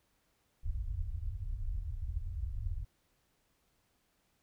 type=low-pass noise; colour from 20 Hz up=pink; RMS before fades=-37 dBFS; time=0.63-2.85 s; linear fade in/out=5 ms; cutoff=100 Hz; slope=48 dB/octave; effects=pink hiss -75 dBFS RMS until 4.42 s